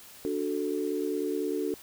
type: chord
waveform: sine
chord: D major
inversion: none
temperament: equal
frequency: 293.7 / 370 / 440 Hz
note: D4 / F#4 / A4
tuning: 0 / 0 / 0 cents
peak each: -32 dBFS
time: 0.25-1.74 s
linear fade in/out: 0 ms
effects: white hiss -50 dBFS RMS until 1.82 s